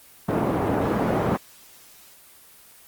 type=band-pass noise; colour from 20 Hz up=pink; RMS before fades=-23 dBFS; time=0.28-1.37 s; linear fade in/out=10 ms; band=140 to 910 Hz; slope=12 dB/octave; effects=white hiss -50 dBFS RMS until 2.87 s + Opus 24 kbps